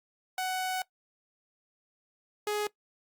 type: tone pair in turn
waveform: sawtooth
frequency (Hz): 745 / 418.1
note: F#5 / G#4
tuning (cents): +12 / +12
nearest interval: minor seventh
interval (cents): 1000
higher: first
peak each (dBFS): -26 / -25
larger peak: second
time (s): 0.38-0.82 / 2.47-2.67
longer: first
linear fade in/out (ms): 2
effects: noise-tail reverb RT60 0.1 s tail -19 dB re dry + Opus 48 kbps